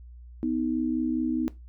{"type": "tone pair together", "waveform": "sine", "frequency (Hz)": [249.3, 314.1], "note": ["B3", "D#4"], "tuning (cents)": [16, 16], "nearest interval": "major third", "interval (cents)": 400, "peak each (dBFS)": -27, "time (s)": [0.43, 1.48], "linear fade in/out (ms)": 0, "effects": ["noise-tail reverb RT60 0.2 s tail -17 dB re dry", "added 60 Hz sine -43 dBFS peak until 1.68 s"]}